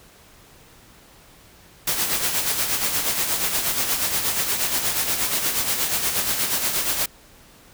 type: noise with tremolo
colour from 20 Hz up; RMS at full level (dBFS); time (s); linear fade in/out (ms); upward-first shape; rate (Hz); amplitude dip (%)
white; -21; 1.87-7.06; 5; sine; 8.4; 50
effects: pink hiss -50 dBFS RMS until 7.73 s

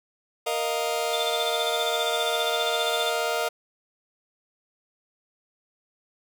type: chord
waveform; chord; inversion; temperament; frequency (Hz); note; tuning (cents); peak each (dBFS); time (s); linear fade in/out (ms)
sawtooth; Bb suspended fourth; none; just; 466.2 / 621.6 / 699.2; Bb4 / Eb5 / F5; 0 / -2 / +2; -25; 0.46-3.49; 10
type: tone with tremolo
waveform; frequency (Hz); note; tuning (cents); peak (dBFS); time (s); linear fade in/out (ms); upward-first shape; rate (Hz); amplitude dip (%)
sine; 3552; A7; +16; -25; 1.13-3.1; 5; sine; 15; 90
effects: none

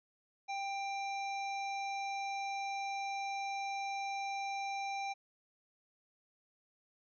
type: harmonic tone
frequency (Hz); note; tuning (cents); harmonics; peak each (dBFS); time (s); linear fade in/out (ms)
790; G5; +13; 1 / 3 / 5 / 7 / 8; -37 / -43 / -51 / -55 / -56; 0.48-5.14; 20
effects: none

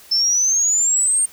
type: exponential sweep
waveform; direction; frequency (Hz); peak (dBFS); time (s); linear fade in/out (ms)
sine; up; 5274 to 8790; -14; 0.11-1.26; 10
effects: white hiss -45 dBFS RMS until 1.32 s

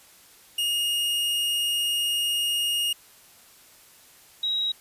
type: tone pair in turn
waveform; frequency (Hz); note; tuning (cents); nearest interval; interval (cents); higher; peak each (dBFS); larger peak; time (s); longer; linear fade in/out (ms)
45% pulse / sine; 2854 / 3831; F7 / A#7; +37 / +47; perfect fourth; 510; second; -23 / -23; neither; 0.58-2.93 / 4.43-4.72; first; 5
effects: white hiss -53 dBFS RMS until 4.8 s + resampled to 32000 Hz

